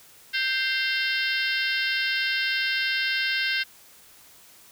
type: harmonic tone with a mistuned harmonic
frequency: 523.3 Hz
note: C5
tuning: in tune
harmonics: 3 / 4 / 5 / 6 / 7 / 8 / 9 / 10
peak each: -27 / -29 / -31 / -33 / -34 / -35 / -36 / -37 dBFS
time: 0.33-3.64 s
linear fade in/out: 20 ms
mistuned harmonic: 5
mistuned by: +74 cents
effects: white hiss -52 dBFS RMS until 4.71 s